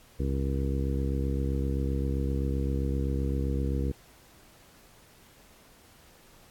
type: harmonic tone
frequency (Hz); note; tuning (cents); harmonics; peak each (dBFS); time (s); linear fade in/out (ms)
67.7; C#2; -40; 1 / 2 / 3 / 4 / 5 / 6 / 7; -28 / -33 / -37 / -36 / -39 / -42 / -39; 0.19-3.92; 10
effects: pink hiss -57 dBFS RMS until 6.5 s + AAC 64 kbps